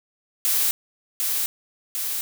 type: noise with echo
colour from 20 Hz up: blue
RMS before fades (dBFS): -21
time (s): 0.45-0.71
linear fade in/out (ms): 0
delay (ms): 750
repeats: 2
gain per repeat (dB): -3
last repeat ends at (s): 2.21
effects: none